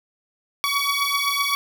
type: beating tone pair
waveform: 15% pulse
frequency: 1126 / 1133.8 Hz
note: C#6 / C#6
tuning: +27 / +39 cents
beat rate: 7.8 Hz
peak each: -17 dBFS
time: 0.64-1.55 s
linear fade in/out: 0 ms
effects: none